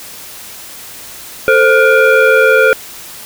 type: tone with frequency modulation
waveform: sine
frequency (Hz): 443.2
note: A4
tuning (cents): +13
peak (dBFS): -5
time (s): 1.48-2.73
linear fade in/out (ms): 0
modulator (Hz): 967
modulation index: 1.5
effects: white hiss -31 dBFS RMS until 3.25 s